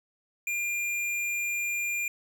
triangle tone with hard clipping, 2400 Hz, D7, 37 cents sharp, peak -29 dBFS, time 0.47-2.08 s, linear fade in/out 2 ms, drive 18 dB, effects none

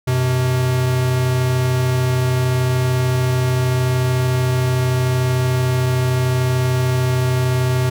square tone pair together, 93.9 / 127.3 Hz, F#2 / C3, +26 / -47 cents, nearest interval perfect fourth, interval 527 cents, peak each -25 / -16 dBFS, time 0.07-7.9 s, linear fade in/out 10 ms, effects none

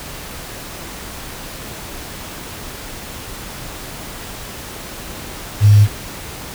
sine tone with quantisation, 103.83 Hz, G#2, in tune, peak -5 dBFS, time 5.6-5.88 s, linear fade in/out 50 ms, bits 5, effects pink hiss -31 dBFS RMS until 6.54 s

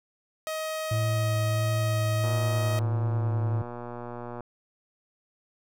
sawtooth tone, 630 Hz, D#5, 21 cents sharp, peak -26 dBFS, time 0.47-2.79 s, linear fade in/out 0 ms
triangle tone with vibrato, 110 Hz, A2, in tune, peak -22 dBFS, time 0.91-3.62 s, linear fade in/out 5 ms, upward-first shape sine, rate 1.5 Hz, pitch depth 16 cents each way
click train, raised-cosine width 1 ms, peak -24 dBFS, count 261, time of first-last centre 2.24-4.407 s, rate 120 Hz
effects none

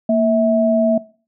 sine tone pair together, 230.8 / 650.2 Hz, A#3 / E5, -17 / -24 cents, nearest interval octave + tritone, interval 1793 cents, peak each -15 dBFS, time 0.09-0.98 s, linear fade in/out 5 ms, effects noise-tail reverb RT60 0.4 s tail -20 dB re dry

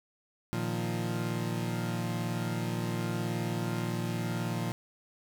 30% pulse chord, Bb suspended fourth, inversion none, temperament equal, 116.54 / 155.56 / 174.61 Hz, Bb2 / Eb3 / F3, 0 / 0 / 0 cents, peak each -31 / -36 / -32 dBFS, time 0.53-4.72 s, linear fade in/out 0 ms, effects none

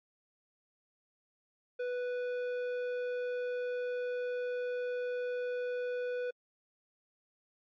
sine tone with tanh clipping, 493.9 Hz, B4, in tune, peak -35 dBFS, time 1.79-6.31 s, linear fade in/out 10 ms, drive 11 dB, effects AAC 64 kbps

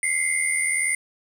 sine tone cluster, 2058 / 2139 / 9150 Hz, C7 / C7 / D9, -29 / +38 / -46 cents, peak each -24 dBFS, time 0.03-0.95 s, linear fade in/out 2 ms, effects tanh soft clip ceiling -14 dBFS + 8-bit

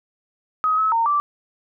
sine tone with pitch steps, 1263 / 1292 / 917 / 1168 Hz, D#6 / E6 / A#5 / D6, +26 / -35 / -29 / -10 cents, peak -16 dBFS, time 0.64-1.2 s, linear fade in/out 0 ms, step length 140 ms, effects none

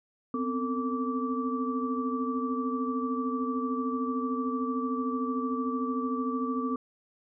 sine tone cluster, 253.4 / 266.7 / 450.3 / 1161 Hz, B3 / C4 / A4 / D6, +45 / +33 / +40 / -20 cents, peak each -30 / -36 / -36 / -34 dBFS, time 0.34-6.76 s, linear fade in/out 2 ms, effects none

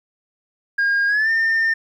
sine tone with pitch glide, 1620 to 1807.9 Hz, G#6 to A6, -43 to +46 cents, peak -13 dBFS, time 0.78-1.74 s, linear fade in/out 10 ms, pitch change +189 cents, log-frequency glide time 1.07-1.3 s, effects tanh soft clip ceiling -14 dBFS + 9-bit

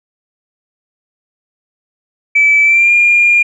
sine tone with pitch glide, 2308 to 2409 Hz, D7 to D7, -31 to +43 cents, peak -5 dBFS, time 2.35-3.43 s, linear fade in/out 10 ms, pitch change +74 cents, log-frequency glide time 2.63-2.91 s, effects tanh soft clip ceiling -1 dBFS

